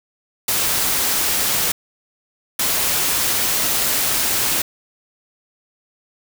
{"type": "noise bursts at uneven times", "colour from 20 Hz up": "white", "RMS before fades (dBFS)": -19, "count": 2, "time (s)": [[0.48, 1.72], [2.59, 4.62]], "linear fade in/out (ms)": 5, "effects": []}